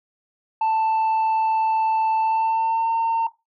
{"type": "tone with pitch glide", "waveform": "sine", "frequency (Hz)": [884, 909.9], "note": ["A5", "A#5"], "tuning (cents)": [8, -42], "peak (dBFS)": -15, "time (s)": [0.61, 3.27], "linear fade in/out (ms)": 5, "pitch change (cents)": 50, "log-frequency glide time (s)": [2.2, 2.93], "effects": ["noise-tail reverb RT60 0.2 s tail -17 dB re dry", "tanh soft clip ceiling -17 dBFS"]}